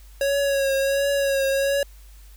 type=tone with vibrato; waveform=square; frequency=552 Hz; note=C#5; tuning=7 cents flat; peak=-20 dBFS; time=0.21-1.83 s; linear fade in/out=2 ms; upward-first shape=triangle; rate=1.4 Hz; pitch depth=39 cents each way; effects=added 50 Hz sine -43 dBFS peak until 2.36 s + white hiss -55 dBFS RMS until 2.36 s